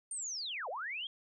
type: linear two-way sweep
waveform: sine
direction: down then up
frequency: 9030 to 466.2 to 3307 Hz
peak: -37 dBFS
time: 0.11-1.07 s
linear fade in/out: 2 ms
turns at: 0.69 s
effects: none